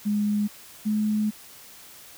sine tone pair in turn, 207.7 / 212.7 Hz, G#3 / G#3, 0 / +42 cents, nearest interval unison, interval 42 cents, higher second, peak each -21 / -21 dBFS, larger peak neither, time 0.05-0.48 / 0.85-1.31 s, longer second, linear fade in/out 20 ms, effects white hiss -47 dBFS RMS until 2.17 s

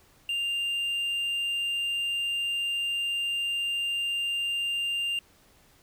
triangle tone, 2794 Hz, F7, in tune, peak -25 dBFS, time 0.29-5.19 s, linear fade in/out 2 ms, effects pink hiss -60 dBFS RMS until 5.82 s

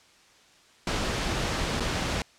pink noise with dropouts, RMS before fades -28 dBFS, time 0.87-2.22 s, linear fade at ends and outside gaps 2 ms, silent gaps 1.799-1.804 s, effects white hiss -57 dBFS RMS until 2.38 s + low-pass 6000 Hz 12 dB/octave

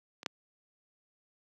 clicks, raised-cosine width 0.2 ms, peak -26 / -13 dBFS, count 2, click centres 0.231 / 0.262 s, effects high-pass 200 Hz 12 dB/octave

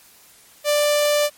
sawtooth tone with notch filter, 590 Hz, D5, 8 cents sharp, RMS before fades -18 dBFS, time 0.64-1.3 s, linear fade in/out 50 ms, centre 1400 Hz, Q 1.4, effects white hiss -50 dBFS RMS until 1.37 s + MP3 64 kbps

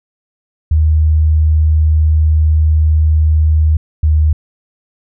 sine tone pair in turn, 77.78 / 76.93 Hz, D#2 / D#2, 0 / -19 cents, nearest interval unison, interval 19 cents, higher first, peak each -7 dBFS, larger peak neither, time 0.71-3.77 / 4.03-4.33 s, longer first, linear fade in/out 5 ms, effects none

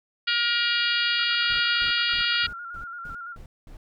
harmonic tone, 474.3 Hz, A#4, 30 cents sharp, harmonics 3 / 4 / 5 / 6 / 7 / 8 / 9 / 10, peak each -26 / -31 / -31 / -27 / -30 / -33 / -33 / -32 dBFS, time 0.27-2.47 s, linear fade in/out 10 ms
sine tone with vibrato, 1396.9 Hz, F6, in tune, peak -34 dBFS, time 1.13-3.37 s, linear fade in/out 50 ms, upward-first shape square, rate 8.9 Hz, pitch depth 39 cents each way
brown noise bursts, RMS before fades -42 dBFS, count 8, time 1.5-3.77 s, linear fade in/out 2 ms, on 100 ms, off 210 ms
effects none

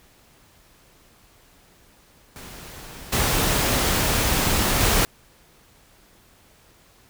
pink noise with level steps, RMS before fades -40 / -21 / -19 dBFS, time 2.36-5.05 s, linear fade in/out 0 ms, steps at 3.12 / 4.8 s, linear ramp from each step 10 ms, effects pink hiss -55 dBFS RMS until 7.09 s

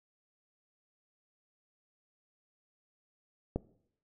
click, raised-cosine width 2 ms, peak -18 dBFS, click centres 3.56 s, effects noise-tail reverb RT60 0.7 s tail -20 dB re dry

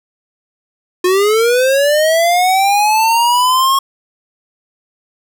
square linear sweep, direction up, 356.2 to 1094 Hz, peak -10 dBFS, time 1.04-3.79 s, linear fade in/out 5 ms, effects none

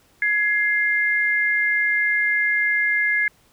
sine tone pair together, 1677.7 / 2101 Hz, G#6 / C7, +17 / +7 cents, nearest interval major third, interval 390 cents, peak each -20 dBFS, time 0.22-3.28 s, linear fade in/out 2 ms, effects pink hiss -58 dBFS RMS until 3.52 s

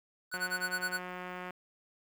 square tone with tremolo, 1480 Hz, F#6, in tune, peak -30 dBFS, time 0.31-1 s, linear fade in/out 50 ms, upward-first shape sine, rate 9.7 Hz, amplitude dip 100%
click train, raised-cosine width 0.5 ms, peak -27 dBFS, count 212, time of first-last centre 0.34-1.506 s, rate 181 Hz
effects high-pass 60 Hz 12 dB/octave + 9-bit

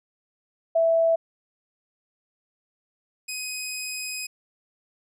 sine / 15% pulse tone pair in turn, 659.3 / 2513 Hz, E5 / D#7, 0 / +17 cents, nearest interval octave + major seventh, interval 2317 cents, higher second, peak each -17 / -23 dBFS, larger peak first, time 0.75-1.16 / 3.28-4.27 s, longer second, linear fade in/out 10 ms, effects none

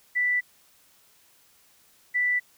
sine tone pair in turn, 1975.5 / 1975.5 Hz, B6 / B6, 0 / 0 cents, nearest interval unison, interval 0 cents, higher neither, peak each -21 dBFS, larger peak neither, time 0.15-0.41 / 2.14-2.4 s, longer neither, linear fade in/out 20 ms, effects white hiss -60 dBFS RMS until 2.57 s

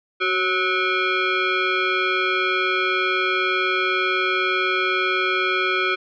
sine tone with frequency modulation, 549 Hz, C#5, 17 cents flat, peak -18 dBFS, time 0.2-5.96 s, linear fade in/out 20 ms, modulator 922 Hz, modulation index 2.7, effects none

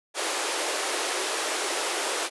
pink high-pass noise, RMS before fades -28 dBFS, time 0.14-2.3 s, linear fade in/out 50 ms, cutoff 340 Hz, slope 48 dB/octave, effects resampled to 24000 Hz

